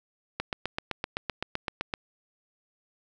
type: click train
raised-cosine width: 0.3 ms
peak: -13 dBFS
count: 13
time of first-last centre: 0.4-1.938 s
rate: 7.8 Hz
effects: none